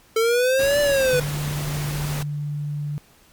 square exponential two-way sweep, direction up then down, 443 to 587.3 to 490.2 Hz, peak -17 dBFS, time 0.16-1.2 s, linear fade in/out 5 ms, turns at 0.8 s
pink noise, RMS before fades -31 dBFS, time 0.59-2.23 s, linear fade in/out 5 ms
sine tone, 146.83 Hz, D3, in tune, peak -24 dBFS, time 1.13-2.98 s, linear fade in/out 0 ms
effects pink hiss -54 dBFS RMS until 3.32 s + MP3 96 kbps

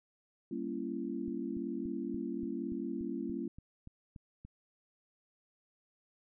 sine chord, G diminished seventh, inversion none, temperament equal with one note detuned, 196 / 233.1 / 277.2 / 338.3 Hz, G3 / Bb3 / Db4 / Fb4, 0 / 0 / 0 / +45 cents, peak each -43 / -40 / -40 / -40 dBFS, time 0.51-3.48 s, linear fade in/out 5 ms
click train, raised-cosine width 5 ms, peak -36 dBFS, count 12, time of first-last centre 1.28-4.45 s, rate 3.47 Hz
effects none

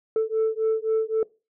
sine beating tone pair, 440 / 443.8 Hz, A4 / A4, 0 / +15 cents, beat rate 3.8 Hz, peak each -22 dBFS, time 0.16-1.23 s, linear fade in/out 2 ms, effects noise-tail reverb RT60 0.3 s tail -23 dB re dry + tanh soft clip ceiling -17 dBFS

